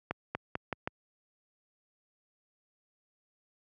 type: accelerating click train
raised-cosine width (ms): 0.5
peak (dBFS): -17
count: 5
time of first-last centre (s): 0.11-0.875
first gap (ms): 240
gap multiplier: 0.85
effects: high-pass 80 Hz 12 dB/octave